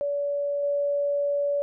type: tone with level steps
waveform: sine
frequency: 572 Hz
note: D5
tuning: 46 cents flat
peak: -24 / -22 dBFS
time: 0.01-1.62 s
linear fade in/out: 0 ms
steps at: 0.63 s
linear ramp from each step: 2 ms
effects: none